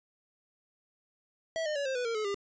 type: tone with pitch steps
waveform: square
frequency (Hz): 651 / 607.4 / 566.7 / 528.8 / 493.4 / 460.3 / 429.5 / 400.7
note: E5 / D#5 / C#5 / C5 / B4 / A#4 / A4 / G4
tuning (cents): -22 / -42 / +38 / +18 / -2 / -22 / -42 / +38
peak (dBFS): -31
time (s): 1.56-2.344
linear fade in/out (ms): 0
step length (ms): 98
effects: resampled to 16000 Hz